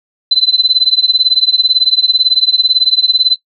sine tone with tremolo, 4038 Hz, B7, 38 cents sharp, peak -3 dBFS, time 0.31-3.36 s, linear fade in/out 5 ms, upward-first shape triangle, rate 18 Hz, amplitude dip 100%, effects noise-tail reverb RT60 0.1 s tail -22 dB re dry

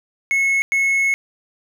triangle tone bursts at uneven times, 2186 Hz, C#7, 25 cents flat, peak -13 dBFS, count 2, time 0.31-0.62 / 0.72-1.14 s, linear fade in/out 0 ms, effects none

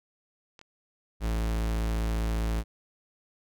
clicks, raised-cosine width 0.2 ms, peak -31 dBFS, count 2, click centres 0.592 / 0.614 s
45% pulse tone, 55 Hz, A1, in tune, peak -26 dBFS, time 1.2-2.64 s, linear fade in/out 50 ms
effects none

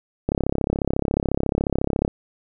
click train, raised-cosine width 2 ms, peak -7 dBFS, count 62, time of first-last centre 0.29-2.079 s, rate 34.1 Hz, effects none

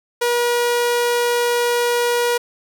sawtooth tone, 480.3 Hz, B4, 48 cents flat, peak -12 dBFS, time 0.21-2.38 s, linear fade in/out 10 ms, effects none

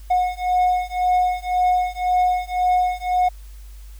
triangle beating tone pair, 726 / 727.9 Hz, F#5 / F#5, -33 / -29 cents, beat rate 1.9 Hz, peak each -18 dBFS, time 0.1-3.29 s, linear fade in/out 10 ms, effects added 50 Hz sine -36 dBFS peak until 3.99 s + white hiss -53 dBFS RMS until 3.99 s

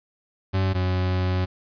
40% pulse tone pair in turn, 95 / 91.98 Hz, F#2 / F#2, +46 / -10 cents, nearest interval minor second, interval 56 cents, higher first, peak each -19 / -20 dBFS, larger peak first, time 0.53-0.74 / 0.74-1.46 s, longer second, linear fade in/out 20 ms, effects resampled to 11025 Hz + 9-bit

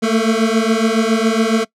25% pulse beating tone pair, 220 / 227.2 Hz, A3 / A#3, 0 / -44 cents, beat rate 7.2 Hz, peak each -12 dBFS, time 0.02-1.65 s, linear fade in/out 20 ms, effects noise-tail reverb RT60 0.1 s tail -22 dB re dry + low-pass 8000 Hz 12 dB/octave

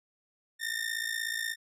sawtooth ring-modulated tone, 1816 Hz, A#6, 46 cents flat, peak -25 dBFS, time 0.59-1.56 s, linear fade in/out 50 ms, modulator 28.3 Hz, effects resampled to 32000 Hz

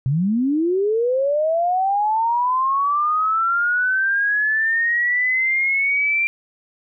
sine linear sweep, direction up, 123.3 to 2371 Hz, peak -16 dBFS, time 0.06-6.27 s, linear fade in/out 0 ms, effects none

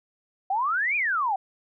sine exponential two-way sweep, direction up then down, 740 to 2489 to 740 Hz, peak -22 dBFS, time 0.5-1.36 s, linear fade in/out 5 ms, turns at 0.96 s, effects none

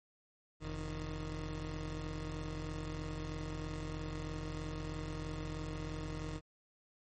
20% pulse tone pair together, 43.08 / 155.56 Hz, F1 / D#3, -23 / 0 cents, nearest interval octave + minor seventh, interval 2223 cents, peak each -37 / -37 dBFS, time 0.6-6.41 s, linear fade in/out 50 ms, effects MP3 32 kbps

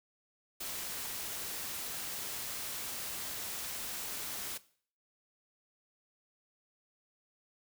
white noise, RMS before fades -40 dBFS, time 0.6-4.58 s, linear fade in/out 10 ms, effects noise-tail reverb RT60 0.5 s tail -18 dB re dry

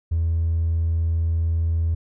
sine tone with hard clipping, 82.41 Hz, E2, in tune, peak -19 dBFS, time 0.11-1.95 s, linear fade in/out 10 ms, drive 1 dB, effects none

